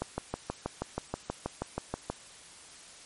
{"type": "click train", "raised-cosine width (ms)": 1, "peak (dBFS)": -17, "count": 14, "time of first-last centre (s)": [0.02, 2.1], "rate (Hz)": 6.25, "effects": ["white hiss -51 dBFS RMS until 3.05 s", "MP3 48 kbps"]}